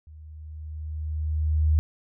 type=tone with level ramp; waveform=sine; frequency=77.2 Hz; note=D#2; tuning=13 cents flat; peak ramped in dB=-43 to -16 dBFS; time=0.07-1.79 s; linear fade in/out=0 ms; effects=none